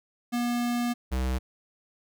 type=tone pair in turn; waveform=square; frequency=240.5 / 64.22 Hz; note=B3 / C2; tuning=-46 / -32 cents; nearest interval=octave + major seventh; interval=2286 cents; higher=first; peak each=-26 dBFS; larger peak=neither; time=0.32-0.94 / 1.11-1.39 s; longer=first; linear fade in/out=20 ms; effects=none